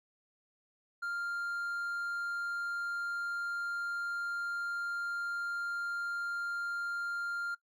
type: tone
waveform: triangle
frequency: 1396.9 Hz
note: F6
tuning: in tune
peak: -32 dBFS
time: 1.02-7.55 s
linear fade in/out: 10 ms
effects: noise-tail reverb RT60 0.1 s tail -20 dB re dry